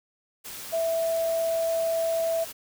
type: tone in noise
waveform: sine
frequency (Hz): 659.3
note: E5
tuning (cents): 0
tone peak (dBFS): -23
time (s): 0.72-2.45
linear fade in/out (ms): 20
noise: white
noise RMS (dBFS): -39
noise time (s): 0.44-2.53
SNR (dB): +13
effects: none